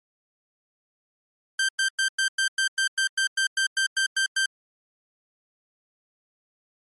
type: tone bursts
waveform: sawtooth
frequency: 1568 Hz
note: G6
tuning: in tune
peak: -17 dBFS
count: 15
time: 1.59-4.46 s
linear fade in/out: 5 ms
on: 98 ms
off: 100 ms
effects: MP3 48 kbps